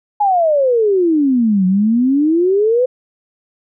sine exponential two-way sweep, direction down then up, 847 to 181.6 to 517 Hz, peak -10 dBFS, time 0.2-2.86 s, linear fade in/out 10 ms, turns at 1.66 s, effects none

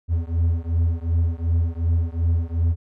triangle beating tone pair, 82.41 / 85.11 Hz, E2 / F2, 0 / -44 cents, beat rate 2.7 Hz, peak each -19 / -20 dBFS, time 0.08-2.76 s, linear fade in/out 50 ms, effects none

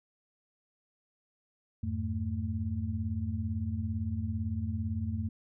sine tone cluster, 85.6 / 103.4 / 222 Hz, F2 / G#2 / A3, -34 / -7 / +16 cents, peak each -34 / -35 / -36 dBFS, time 1.83-5.29 s, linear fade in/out 5 ms, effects none

